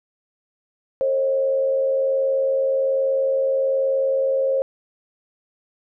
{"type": "tone with frequency modulation", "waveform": "sine", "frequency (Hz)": 536, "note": "C5", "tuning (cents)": 42, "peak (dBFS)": -17, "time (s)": [1.01, 4.62], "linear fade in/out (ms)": 0, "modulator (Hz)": 81.2, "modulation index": 0.44, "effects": []}